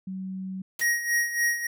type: tone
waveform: sine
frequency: 188.9 Hz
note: F#3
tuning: 36 cents sharp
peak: -31 dBFS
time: 0.07-0.62 s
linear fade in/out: 5 ms
type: noise with exponential decay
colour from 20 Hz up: white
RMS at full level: -32 dBFS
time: 0.79-0.94 s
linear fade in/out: 5 ms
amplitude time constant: 31 ms
type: tone with tremolo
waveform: square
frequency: 1887 Hz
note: A#6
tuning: 21 cents sharp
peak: -21 dBFS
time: 0.81-1.67 s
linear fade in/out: 5 ms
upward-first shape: sine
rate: 3.5 Hz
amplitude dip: 70%
effects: none